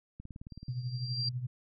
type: click train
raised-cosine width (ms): 5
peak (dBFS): -32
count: 10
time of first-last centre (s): 0.2-0.684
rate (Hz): 18.6
type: tone with exponential growth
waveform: sine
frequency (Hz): 4732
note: D8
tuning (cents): +12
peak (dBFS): -29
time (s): 0.5-1.29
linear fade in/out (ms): 5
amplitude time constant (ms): 170
type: tone with tremolo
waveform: sine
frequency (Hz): 124.5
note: B2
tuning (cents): +14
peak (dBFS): -30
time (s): 0.68-1.47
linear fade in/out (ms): 10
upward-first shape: triangle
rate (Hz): 12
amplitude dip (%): 75
effects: none